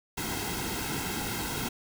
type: noise with comb filter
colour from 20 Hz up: pink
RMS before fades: -33 dBFS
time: 0.17-1.69 s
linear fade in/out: 10 ms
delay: 1.7 ms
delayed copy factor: -0.7
effects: none